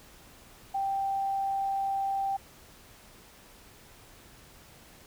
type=tone; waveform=sine; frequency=784 Hz; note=G5; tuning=in tune; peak=-27 dBFS; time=0.74-2.37 s; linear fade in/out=10 ms; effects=pink hiss -54 dBFS RMS until 5.06 s